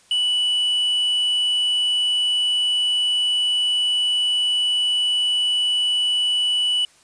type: tone with quantisation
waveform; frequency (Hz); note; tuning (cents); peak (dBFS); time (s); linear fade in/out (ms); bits
triangle; 2960; F#7; 0; -16; 0.11-6.85; 2; 7
effects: white hiss -54 dBFS RMS until 7.03 s + resampled to 22050 Hz